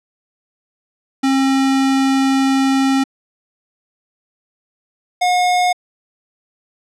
square tone pair in turn, 268.8 / 721.4 Hz, C4 / F#5, +47 / -44 cents, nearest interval octave + perfect fourth, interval 1709 cents, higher second, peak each -13 dBFS, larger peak neither, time 1.23-3.04 / 5.21-5.73 s, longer first, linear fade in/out 10 ms, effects low-pass 8000 Hz 12 dB/octave

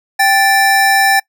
square tone pair together, 784 / 1760 Hz, G5 / A6, 0 / 0 cents, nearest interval octave + major second, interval 1400 cents, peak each -12 dBFS, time 0.19-1.2 s, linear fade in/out 10 ms, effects noise-tail reverb RT60 0.1 s tail -24 dB re dry

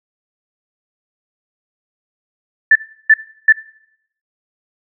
sine tone bursts, 1760 Hz, A6, in tune, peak -4 dBFS, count 3, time 2.71-3.525 s, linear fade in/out 5 ms, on 45 ms, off 340 ms, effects noise-tail reverb RT60 0.7 s tail -19 dB re dry

